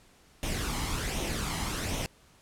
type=noise with flanger; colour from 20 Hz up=pink; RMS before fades=-32 dBFS; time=0.43-2.06 s; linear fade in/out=0 ms; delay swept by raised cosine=0.32 to 1 ms; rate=1.3 Hz; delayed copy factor=+0.5; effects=pink hiss -60 dBFS RMS until 2.41 s + low-pass 11000 Hz 12 dB/octave